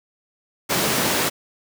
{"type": "high-pass noise", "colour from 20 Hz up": "pink", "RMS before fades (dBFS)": -21, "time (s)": [0.69, 1.3], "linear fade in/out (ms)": 20, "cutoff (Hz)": 180, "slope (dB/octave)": 12, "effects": []}